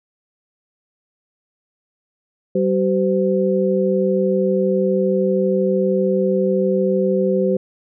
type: tone cluster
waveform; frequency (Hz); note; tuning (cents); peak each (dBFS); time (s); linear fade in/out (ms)
sine; 191.9 / 380.4 / 513; G3 / F#4 / C5; -37 / +48 / -34; -19; 2.55-7.57; 5
effects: none